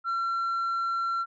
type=tone; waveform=sine; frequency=1360 Hz; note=F6; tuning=46 cents flat; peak=-23 dBFS; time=0.04-1.26 s; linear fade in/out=50 ms; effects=tanh soft clip ceiling -25 dBFS